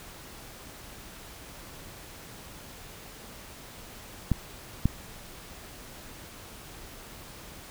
clicks, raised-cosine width 5 ms, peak -10 / -9 dBFS, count 2, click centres 4.317 / 4.856 s, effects pink hiss -46 dBFS RMS until 7.7 s

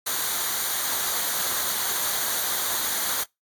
white noise with comb filter, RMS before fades -26 dBFS, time 0.06-3.24 s, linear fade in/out 10 ms, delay 0.38 ms, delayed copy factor -0.6, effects noise-tail reverb RT60 0.2 s tail -26 dB re dry + AAC 64 kbps

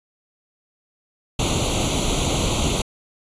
pink noise with comb filter, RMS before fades -21 dBFS, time 1.39-2.82 s, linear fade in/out 5 ms, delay 0.29 ms, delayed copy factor +0.9, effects resampled to 22050 Hz

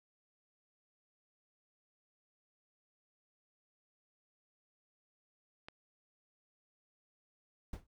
click, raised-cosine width 0.3 ms, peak -31 dBFS, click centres 5.685 s
brown noise with exponential decay, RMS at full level -37 dBFS, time 7.73-7.87 s, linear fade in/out 5 ms, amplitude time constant 29 ms
effects none

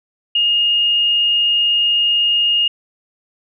sine tone, 2846 Hz, F7, 32 cents sharp, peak -12 dBFS, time 0.35-2.68 s, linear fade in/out 5 ms, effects none

